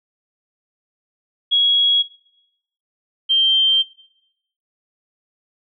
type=tone pair in turn; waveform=sine; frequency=3322 / 3149 Hz; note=G#7 / G7; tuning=0 / +7 cents; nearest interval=minor second; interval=93 cents; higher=first; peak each=-12 dBFS; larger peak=neither; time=1.51-2.03 / 3.29-3.83 s; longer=second; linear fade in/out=20 ms; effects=noise-tail reverb RT60 0.8 s tail -17 dB re dry